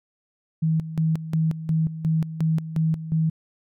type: tone with tremolo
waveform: sine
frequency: 160 Hz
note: D#3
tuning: 49 cents sharp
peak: -18 dBFS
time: 0.62-3.3 s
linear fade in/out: 10 ms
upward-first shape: square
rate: 2.8 Hz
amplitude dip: 75%
effects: none